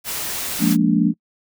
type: noise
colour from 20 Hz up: white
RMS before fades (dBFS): -26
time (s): 0.04-0.77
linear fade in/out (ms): 50
type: chord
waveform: sine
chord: Bb dominant seventh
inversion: second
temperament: just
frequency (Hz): 174.81 / 209.8 / 233.1 / 291.4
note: F3 / Ab3 / Bb3 / D4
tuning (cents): +2 / +18 / 0 / -13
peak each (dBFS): -19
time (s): 0.59-1.14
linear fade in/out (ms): 50
effects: noise-tail reverb RT60 0.1 s tail -26 dB re dry